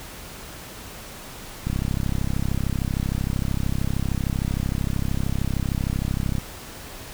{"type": "click train", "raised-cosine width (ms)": 5, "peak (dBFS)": -12, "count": 157, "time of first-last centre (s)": [1.67, 6.383], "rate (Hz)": 33.1, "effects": ["pink hiss -39 dBFS RMS until 7.13 s"]}